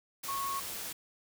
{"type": "tone in noise", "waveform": "sine", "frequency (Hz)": 1100, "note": "C#6", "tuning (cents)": -14, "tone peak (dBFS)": -33, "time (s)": [0.28, 0.6], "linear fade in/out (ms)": 10, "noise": "white", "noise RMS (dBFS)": -40, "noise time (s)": [0.23, 0.93], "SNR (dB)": 4, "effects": []}